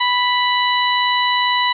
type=harmonic tone; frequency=987.8 Hz; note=B5; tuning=in tune; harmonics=1 / 2 / 3 / 4; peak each=-17 / -20 / -22 / -23 dBFS; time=0-1.73 s; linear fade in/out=10 ms; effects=none